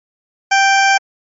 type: tone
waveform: 20% pulse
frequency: 784 Hz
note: G5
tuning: in tune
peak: -4 dBFS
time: 0.51-0.98 s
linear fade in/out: 10 ms
effects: MP3 32 kbps